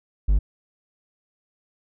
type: tone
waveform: triangle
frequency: 50.2 Hz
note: G1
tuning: 42 cents sharp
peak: -13 dBFS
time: 0.28-0.39 s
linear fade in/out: 10 ms
effects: none